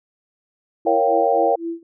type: tone with tremolo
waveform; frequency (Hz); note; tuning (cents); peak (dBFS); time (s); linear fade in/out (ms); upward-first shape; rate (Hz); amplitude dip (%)
sine; 334.2; E4; +24; -22; 0.85-1.83; 2; sine; 3.9; 95
type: chord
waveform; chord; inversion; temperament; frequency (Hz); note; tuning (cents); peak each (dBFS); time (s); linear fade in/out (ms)
sine; G half-diminished seventh; first; equal; 466.2 / 554.4 / 698.5 / 784; Bb4 / Db5 / F5 / G5; 0 / 0 / 0 / 0; -20; 0.86-1.56; 10
effects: none